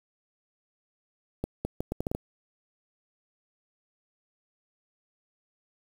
accelerating click train, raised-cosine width 2 ms, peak -16 dBFS, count 8, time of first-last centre 1.44-2.15 s, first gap 210 ms, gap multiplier 0.74, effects 7-bit

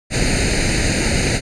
pink noise with comb filter, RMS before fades -17 dBFS, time 0.1-1.41 s, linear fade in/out 50 ms, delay 0.45 ms, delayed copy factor +0.85, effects resampled to 22050 Hz

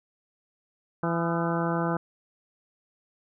harmonic tone with a mistuned harmonic, 167.9 Hz, E3, 32 cents sharp, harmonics 1 / 2 / 3 / 4 / 5 / 6 / 7 / 8 / 9, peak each -28 / -31 / -33 / -34 / -35 / -36 / -36 / -37 / -38 dBFS, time 1.03-1.97 s, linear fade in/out 2 ms, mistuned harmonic 7, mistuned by +71 cents, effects none

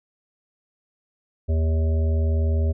harmonic tone, 79.9 Hz, D#2, 47 cents sharp, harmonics 1 / 3 / 5 / 7 / 8, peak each -18 / -33 / -34 / -36 / -39 dBFS, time 1.48-2.73 s, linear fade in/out 20 ms, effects none

